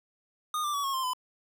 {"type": "tone with pitch steps", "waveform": "square", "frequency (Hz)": [1229, 1181.7, 1136.1, 1092.4, 1050.3, 1009.9], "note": ["D#6", "D6", "C#6", "C#6", "C6", "B5"], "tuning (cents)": [-22, 10, 42, -26, 6, 38], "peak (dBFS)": -29, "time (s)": [0.54, 1.134], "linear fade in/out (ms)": 2, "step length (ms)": 99, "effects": ["11-bit"]}